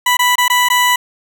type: tone with dropouts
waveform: 20% pulse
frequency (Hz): 987.8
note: B5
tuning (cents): 0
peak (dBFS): -5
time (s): 0.06-0.96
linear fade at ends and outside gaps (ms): 5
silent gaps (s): 0.17-0.191 / 0.356-0.381 / 0.481-0.499 / 0.687-0.7
effects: none